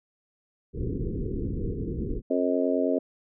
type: low-pass noise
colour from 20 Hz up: pink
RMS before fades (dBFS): -30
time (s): 0.73-2.22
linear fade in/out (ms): 50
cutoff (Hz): 470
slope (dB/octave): 96
type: harmonic tone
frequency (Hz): 89.7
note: F2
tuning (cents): +47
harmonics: 3 / 4 / 5 / 6 / 7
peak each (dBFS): -26 / -31 / -29 / -31 / -28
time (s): 2.3-2.99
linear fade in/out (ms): 10
effects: none